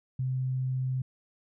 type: tone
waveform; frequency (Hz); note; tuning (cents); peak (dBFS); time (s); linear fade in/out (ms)
sine; 129.6; C3; -16; -27; 0.19-1.02; 5
effects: none